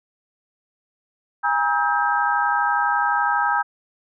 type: tone cluster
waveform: sine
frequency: 819 / 951 / 1284 / 1583 Hz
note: G#5 / A#5 / E6 / G6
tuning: -24 / +34 / -46 / +17 cents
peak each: -23 dBFS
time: 1.43-3.63 s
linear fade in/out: 20 ms
effects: none